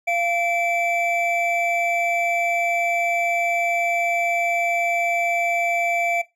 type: tone pair together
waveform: triangle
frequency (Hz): 690 / 2321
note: F5 / D7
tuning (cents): -21 / -21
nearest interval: octave + major sixth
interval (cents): 2100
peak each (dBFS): -20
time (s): 0.07-6.22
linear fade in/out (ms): 10
effects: noise-tail reverb RT60 0.2 s tail -18 dB re dry